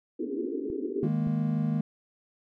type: band-pass noise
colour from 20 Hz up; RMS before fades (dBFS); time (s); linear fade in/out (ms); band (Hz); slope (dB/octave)
white; -32; 0.19-1.08; 10; 240 to 440; 96
type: clicks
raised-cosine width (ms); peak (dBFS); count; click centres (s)
3; -27; 2; 0.701 / 1.272
type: chord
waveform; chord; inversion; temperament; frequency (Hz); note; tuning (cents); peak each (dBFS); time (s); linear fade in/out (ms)
triangle; D# suspended fourth; none; just; 155.56 / 207.4 / 233.3; D#3 / G#3 / A#3; 0 / -2 / +2; -26 / -29 / -28; 1.03-1.81; 2
effects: none